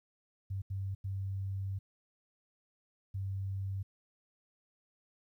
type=tone bursts at uneven times; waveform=sine; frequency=97.1 Hz; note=G2; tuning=16 cents flat; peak=-34 dBFS; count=4; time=0.5-0.62 / 0.7-0.95 / 1.04-1.79 / 3.14-3.83 s; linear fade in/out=10 ms; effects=12-bit